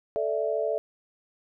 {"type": "chord", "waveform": "sine", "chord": "A suspended fourth", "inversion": "none", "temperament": "just", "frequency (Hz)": [440, 586.7, 660], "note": ["A4", "D5", "E5"], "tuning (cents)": [0, -2, 2], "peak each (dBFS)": -29, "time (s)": [0.16, 0.78], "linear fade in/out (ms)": 0, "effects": []}